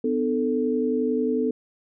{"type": "tone cluster", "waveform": "sine", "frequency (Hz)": [250.7, 301.8, 441.6], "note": ["B3", "D4", "A4"], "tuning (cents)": [26, 47, 6], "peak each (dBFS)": [-24, -29, -24], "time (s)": [0.04, 1.51], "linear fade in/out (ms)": 5, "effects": []}